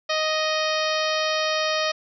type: harmonic tone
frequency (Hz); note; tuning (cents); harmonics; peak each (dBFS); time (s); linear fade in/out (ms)
623; D#5; +2; 1 / 2 / 3 / 4 / 5 / 6 / 7 / 8 / 9; -25 / -28 / -30 / -31 / -32 / -33 / -33 / -34 / -35; 0.09-1.92; 10
effects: none